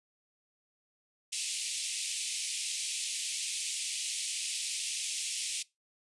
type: band-pass noise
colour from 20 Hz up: white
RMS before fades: -36 dBFS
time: 1.32-5.63 s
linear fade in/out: 10 ms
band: 2300 to 9900 Hz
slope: 48 dB/octave
effects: noise-tail reverb RT60 0.2 s tail -21 dB re dry + resampled to 24000 Hz